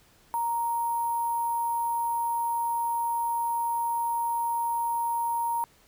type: tone with sample-and-hold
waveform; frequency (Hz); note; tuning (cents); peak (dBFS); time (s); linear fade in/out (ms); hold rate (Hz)
sine; 935; A#5; +5; -25; 0.34-5.64; 0; 11025
effects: pink hiss -60 dBFS RMS until 5.87 s